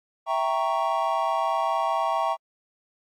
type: chord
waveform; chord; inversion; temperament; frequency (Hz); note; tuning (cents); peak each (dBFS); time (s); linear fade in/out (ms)
triangle; E diminished seventh; none; equal; 659.3 / 784 / 932.3 / 1108.7; E5 / G5 / Bb5 / Db6; 0 / 0 / 0 / 0; -26; 0.26-2.37; 50
effects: AAC 64 kbps